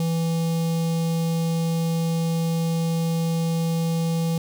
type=tone with notch filter; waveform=square; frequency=165.2 Hz; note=E3; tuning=4 cents sharp; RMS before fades=-23 dBFS; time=0-4.38 s; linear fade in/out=2 ms; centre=1600 Hz; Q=0.64; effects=none